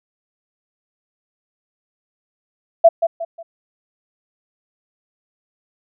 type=tone with echo; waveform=sine; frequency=668 Hz; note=E5; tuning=23 cents sharp; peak=-4 dBFS; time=2.84-2.89 s; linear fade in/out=10 ms; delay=180 ms; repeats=3; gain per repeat=-9 dB; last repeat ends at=3.43 s; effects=none